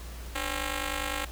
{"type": "ring-modulated tone", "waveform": "5% pulse", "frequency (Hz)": 270, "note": "C#4", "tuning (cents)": -45, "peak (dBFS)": -16, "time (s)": [0.35, 1.25], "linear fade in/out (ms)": 5, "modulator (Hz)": 245, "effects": ["added 59 Hz sine -39 dBFS peak until 1.31 s", "pink hiss -47 dBFS RMS until 1.31 s"]}